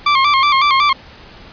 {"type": "tone with vibrato", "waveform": "sawtooth", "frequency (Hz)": 1119, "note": "C#6", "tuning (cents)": 16, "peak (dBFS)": -6, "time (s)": [0.06, 0.93], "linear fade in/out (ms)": 5, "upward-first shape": "square", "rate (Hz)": 5.4, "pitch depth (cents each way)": 75, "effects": ["pink hiss -39 dBFS RMS until 1.52 s", "resampled to 11025 Hz"]}